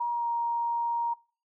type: tone with pitch glide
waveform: sine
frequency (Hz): 951 to 938.4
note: A#5 to A#5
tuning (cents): +34 to +11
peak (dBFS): -26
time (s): 0-1.14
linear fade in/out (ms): 10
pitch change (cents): -23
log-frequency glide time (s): 0.11-0.27
effects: noise-tail reverb RT60 0.4 s tail -23 dB re dry